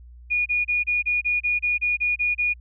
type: tone bursts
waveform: sine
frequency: 2446 Hz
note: D#7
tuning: 30 cents flat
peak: -19 dBFS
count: 12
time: 0.3-2.539 s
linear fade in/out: 20 ms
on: 160 ms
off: 29 ms
effects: added 60 Hz sine -42 dBFS peak until 2.6 s